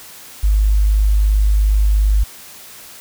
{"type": "tone", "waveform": "sine", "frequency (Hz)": 51.4, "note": "G#1", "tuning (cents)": -17, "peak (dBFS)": -10, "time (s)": [0.43, 2.24], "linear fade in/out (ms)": 10, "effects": ["white hiss -38 dBFS RMS until 3 s"]}